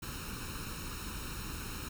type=noise with comb filter; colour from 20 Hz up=pink; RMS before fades=-41 dBFS; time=0.02-1.89 s; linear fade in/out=10 ms; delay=0.74 ms; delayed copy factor=+0.75; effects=none